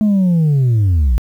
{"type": "linear sweep", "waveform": "sine", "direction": "down", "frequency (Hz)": [216.9, 52.7], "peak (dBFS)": -7, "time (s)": [0.01, 1.18], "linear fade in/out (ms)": 0, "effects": ["tanh soft clip ceiling -9 dBFS", "8-bit"]}